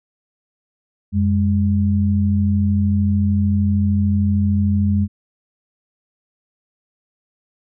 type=tone pair together; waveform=sine; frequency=90.96 / 204.2 Hz; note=F#2 / G#3; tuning=-29 / -29 cents; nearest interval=octave + major second; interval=1400 cents; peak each=-16 / -17 dBFS; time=1.12-5.08 s; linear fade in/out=50 ms; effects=none